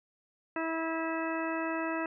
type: harmonic tone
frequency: 325.2 Hz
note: E4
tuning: 23 cents flat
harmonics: 1 / 2 / 3 / 4 / 5 / 6 / 8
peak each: -34 / -37 / -39 / -40 / -41 / -42 / -43 dBFS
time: 0.56-2.06 s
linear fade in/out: 2 ms
effects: none